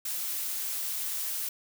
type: noise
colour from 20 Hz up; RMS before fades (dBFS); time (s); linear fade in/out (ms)
blue; -33; 0.05-1.49; 5
effects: none